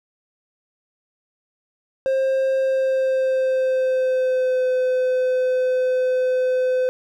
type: tone with pitch glide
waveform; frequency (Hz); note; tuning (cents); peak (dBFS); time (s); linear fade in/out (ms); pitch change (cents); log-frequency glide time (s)
triangle; 531 to 509.7; C5 to C5; +25 to -45; -15; 2.06-6.89; 0; -70; 2.58-4.68
effects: none